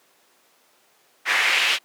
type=noise with band-pass filter sweep; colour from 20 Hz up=pink; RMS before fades=-20 dBFS; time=1.25-1.79 s; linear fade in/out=50 ms; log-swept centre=1900 to 2900 Hz; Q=2.4; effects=pink hiss -59 dBFS RMS until 1.84 s + high-pass 400 Hz 12 dB/octave